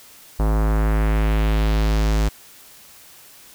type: tone with low-pass filter sweep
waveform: square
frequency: 53.3 Hz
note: G#1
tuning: 46 cents sharp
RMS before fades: -18 dBFS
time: 0.39-2.29 s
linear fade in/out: 10 ms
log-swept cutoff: 1000 to 7800 Hz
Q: 1.3
effects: white hiss -46 dBFS RMS until 3.54 s